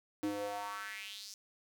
square tone with high-pass filter sweep, 102 Hz, G#2, 31 cents flat, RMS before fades -41 dBFS, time 0.23-1.34 s, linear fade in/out 0 ms, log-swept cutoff 290 to 5800 Hz, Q 3.9, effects none

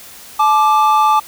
triangle tone pair together, 863.1 / 1181 Hz, A5 / D6, -34 / +9 cents, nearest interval perfect fourth, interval 543 cents, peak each -10 dBFS, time 0.39-1.2 s, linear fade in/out 10 ms, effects white hiss -37 dBFS RMS until 1.27 s

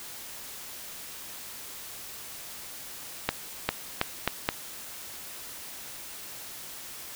accelerating click train, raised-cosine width 0.3 ms, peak -7 dBFS, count 5, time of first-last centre 3.29-4.489 s, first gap 400 ms, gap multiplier 0.81, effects white hiss -42 dBFS RMS until 7.15 s

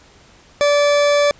40% pulse tone, 580 Hz, D5, 22 cents flat, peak -11 dBFS, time 0.61-1.31 s, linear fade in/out 0 ms, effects pink hiss -48 dBFS RMS until 1.39 s + resampled to 16000 Hz

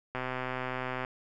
click train, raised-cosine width 0.5 ms, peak -19 dBFS, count 116, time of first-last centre 0.15-1.048 s, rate 128 Hz, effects none

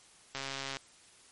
click train, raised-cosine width 0.2 ms, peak -20 dBFS, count 58, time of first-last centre 0.35-0.769 s, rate 136 Hz, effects white hiss -59 dBFS RMS until 1.31 s + MP3 48 kbps

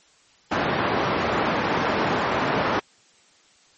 white band-pass noise, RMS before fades -23 dBFS, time 0.51-2.8 s, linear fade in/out 10 ms, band 110 to 1200 Hz, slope 12 dB/octave, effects white hiss -57 dBFS RMS until 3.77 s + MP3 32 kbps

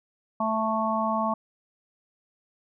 harmonic tone, 220.5 Hz, A3, 4 cents sharp, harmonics 1 / 3 / 4 / 5, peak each -29 / -29 / -29 / -28 dBFS, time 0.4-1.34 s, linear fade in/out 5 ms, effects none

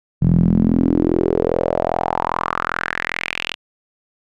sawtooth tone with band-pass filter sweep, 42.48 Hz, F1, 47 cents flat, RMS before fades -18 dBFS, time 0.21-3.55 s, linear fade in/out 20 ms, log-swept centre 150 to 3000 Hz, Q 4.3, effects none

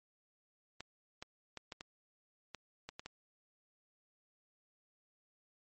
clicks, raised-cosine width 0.2 ms, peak -27 dBFS, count 9, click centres 0.806 / 1.225 / 1.573 / 1.722 / 1.809 / 2.547 / 2.89 / 2.995 / 3.06 s, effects MP3 32 kbps

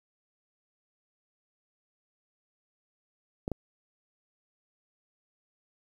clicks, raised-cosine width 2 ms, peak -18 dBFS, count 2, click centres 3.479 / 3.517 s, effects 9-bit

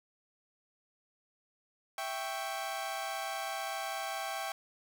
sawtooth chord, C# diminished, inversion first, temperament equal, 659.3 / 784 / 1108.7 Hz, E5 / G5 / C#6, 0 / 0 / 0 cents, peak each -37 / -34 / -39 dBFS, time 1.98-4.52 s, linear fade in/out 2 ms, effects none

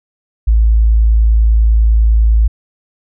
sine tone, 55 Hz, A1, in tune, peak -6 dBFS, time 0.47-2.48 s, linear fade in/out 10 ms, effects none

